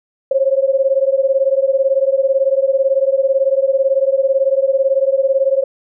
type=beating tone pair; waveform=sine; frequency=532 / 550 Hz; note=C5 / C#5; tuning=+29 / -14 cents; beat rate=18 Hz; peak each=-14 / -15 dBFS; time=0.31-5.64 s; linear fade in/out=5 ms; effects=none